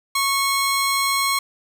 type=tone pair together; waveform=25% pulse; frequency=1100 / 4169 Hz; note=C#6 / C8; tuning=-14 / -7 cents; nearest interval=octave + major seventh; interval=2307 cents; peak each=-16 / -19 dBFS; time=0.15-1.39 s; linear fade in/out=5 ms; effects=none